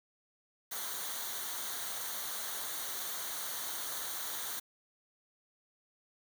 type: noise with comb filter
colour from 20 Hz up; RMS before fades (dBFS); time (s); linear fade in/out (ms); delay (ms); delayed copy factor
white; -39; 0.71-4.6; 10; 0.39; -0.65
effects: none